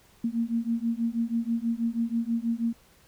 sine beating tone pair, 228.3 / 234.5 Hz, A#3 / A#3, -36 / +11 cents, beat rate 6.2 Hz, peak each -28 dBFS, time 0.24-2.73 s, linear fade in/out 5 ms, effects pink hiss -59 dBFS RMS until 3.07 s

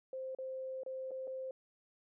sine tone with dropouts, 523.3 Hz, C5, in tune, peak -39 dBFS, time 0.13-1.51 s, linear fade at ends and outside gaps 2 ms, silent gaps 0.349-0.386 / 0.834-0.862 / 1.109-1.115 / 1.272-1.276 s, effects none

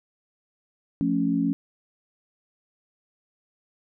sine chord, F augmented, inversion none, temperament equal, 174.61 / 220 / 277.2 Hz, F3 / A3 / C#4, 0 / 0 / 0 cents, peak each -27 / -27 / -23 dBFS, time 1.01-1.53 s, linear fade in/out 0 ms, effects none

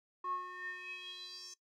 square tone with band-pass filter sweep, 363.3 Hz, F#4, 32 cents flat, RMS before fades -45 dBFS, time 0.24-1.54 s, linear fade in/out 5 ms, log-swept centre 980 to 6200 Hz, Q 8.2, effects noise-tail reverb RT60 0.1 s tail -17 dB re dry

